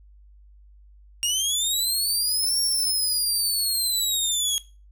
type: linear two-way sweep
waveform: 20% pulse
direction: up then down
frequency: 2795 to 5540 to 3284 Hz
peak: -16 dBFS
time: 1.23-4.58 s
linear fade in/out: 0 ms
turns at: 2.6 s
effects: noise-tail reverb RT60 0.3 s tail -17 dB re dry + added 50 Hz sine -48 dBFS peak until 4.91 s